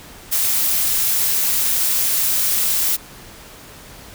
blue noise, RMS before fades -18 dBFS, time 0.31-2.97 s, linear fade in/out 20 ms, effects pink hiss -40 dBFS RMS until 4.14 s

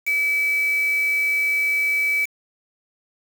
sine tone with quantisation, 2295 Hz, D7, 40 cents flat, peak -18 dBFS, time 0.06-2.26 s, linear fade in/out 20 ms, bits 5, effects none

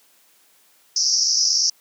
white band-pass noise, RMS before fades -19 dBFS, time 0.96-1.7 s, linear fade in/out 5 ms, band 5000 to 5900 Hz, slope 96 dB/octave, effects white hiss -57 dBFS RMS until 1.8 s + high-pass 200 Hz 12 dB/octave

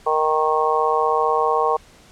harmonic tone, 155.56 Hz, D#3, in tune, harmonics 3 / 4 / 5 / 6 / 7, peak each -21 / -26 / -22 / -24 / -21 dBFS, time 0.06-1.77 s, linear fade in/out 10 ms, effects pink hiss -49 dBFS RMS until 2.11 s + low-pass 9000 Hz 12 dB/octave

